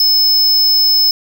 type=tone; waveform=square; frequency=5210 Hz; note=E8; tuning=21 cents flat; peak=-9 dBFS; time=0-1.11 s; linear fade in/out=2 ms; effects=none